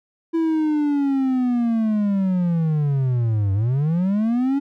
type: linear two-way sweep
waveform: triangle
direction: down then up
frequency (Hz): 332.1 to 95.2 to 284.3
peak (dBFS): -15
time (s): 0.33-4.6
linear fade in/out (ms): 20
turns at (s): 3.53
effects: none